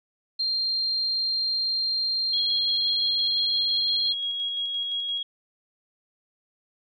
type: tone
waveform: sine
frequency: 4186 Hz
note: C8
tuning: in tune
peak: -23 dBFS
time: 0.39-4.13 s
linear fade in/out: 10 ms
type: tone with tremolo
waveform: sine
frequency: 3302 Hz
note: G#7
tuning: 11 cents flat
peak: -25 dBFS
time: 2.33-5.23 s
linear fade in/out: 5 ms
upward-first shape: square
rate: 5.8 Hz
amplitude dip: 25%
effects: none